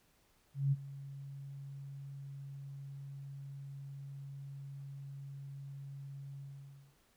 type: tone with ADSR envelope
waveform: sine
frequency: 138.59 Hz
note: C#3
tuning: in tune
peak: -26 dBFS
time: 0.54-6.96 s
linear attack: 180 ms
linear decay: 35 ms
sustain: -18 dB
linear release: 570 ms
effects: pink hiss -71 dBFS RMS until 7.16 s